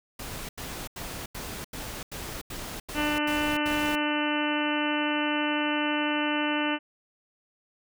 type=noise bursts; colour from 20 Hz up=pink; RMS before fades=-37 dBFS; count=10; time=0.19-3.955 s; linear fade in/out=5 ms; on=300 ms; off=85 ms
type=harmonic tone; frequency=298 Hz; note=D4; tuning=25 cents sharp; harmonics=1 / 2 / 3 / 4 / 5 / 6 / 7 / 8 / 9 / 10; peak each=-28 / -34 / -33 / -37 / -34 / -37 / -39 / -39 / -35 / -35 dBFS; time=2.94-6.79 s; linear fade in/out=50 ms
effects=none